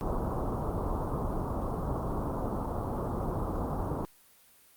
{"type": "low-pass noise", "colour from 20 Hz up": "pink", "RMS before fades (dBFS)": -32, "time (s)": [0.01, 4.05], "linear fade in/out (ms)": 0, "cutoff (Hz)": 1200, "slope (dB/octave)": 48, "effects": ["white hiss -60 dBFS RMS until 4.76 s", "Opus 32 kbps"]}